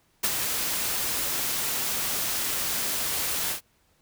white noise with ADSR envelope, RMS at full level -23 dBFS, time 0.23-3.61 s, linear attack 14 ms, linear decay 48 ms, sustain -5 dB, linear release 100 ms, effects pink hiss -66 dBFS RMS until 4.01 s

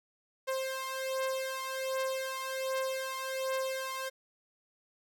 sawtooth beating tone pair, 527 / 528.3 Hz, C5 / C5, +12 / +17 cents, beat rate 1.3 Hz, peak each -31 / -33 dBFS, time 0.47-4.1 s, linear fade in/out 20 ms, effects none

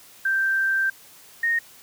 sine tone pair in turn, 1568 / 1853.4 Hz, G6 / A#6, 0 / -10 cents, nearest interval minor third, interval 290 cents, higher second, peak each -19 dBFS, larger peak neither, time 0.25-0.9 / 1.43-1.59 s, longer first, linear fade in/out 5 ms, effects white hiss -49 dBFS RMS until 1.82 s + high-pass 60 Hz 12 dB/octave

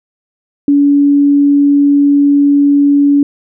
sine tone, 284.9 Hz, C#4, 48 cents sharp, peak -5 dBFS, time 0.68-3.23 s, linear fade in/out 2 ms, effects none

